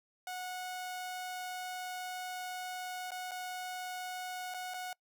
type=tone with dropouts; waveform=sawtooth; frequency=733 Hz; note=F#5; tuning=16 cents flat; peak=-35 dBFS; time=0.27-4.93 s; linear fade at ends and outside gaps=2 ms; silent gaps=3.107-3.117 / 3.311-3.316 / 4.54-4.544 / 4.738-4.742 s; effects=noise-tail reverb RT60 0.1 s tail -24 dB re dry

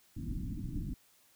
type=low-pass noise; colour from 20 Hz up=pink; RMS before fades=-38 dBFS; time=0.16-0.94 s; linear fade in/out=5 ms; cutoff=320 Hz; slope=96 dB/octave; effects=white hiss -66 dBFS RMS until 1.35 s

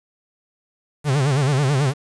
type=tone with vibrato; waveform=45% pulse; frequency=138.59 Hz; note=C#3; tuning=in tune; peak=-16 dBFS; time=1.04-1.94 s; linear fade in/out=50 ms; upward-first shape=sine; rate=9.2 Hz; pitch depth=140 cents each way; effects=resampled to 22050 Hz + 7-bit

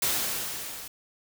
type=noise with level ramp; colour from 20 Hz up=white; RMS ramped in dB=-25 to -41 dBFS; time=0.02-0.88 s; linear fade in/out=5 ms; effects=none

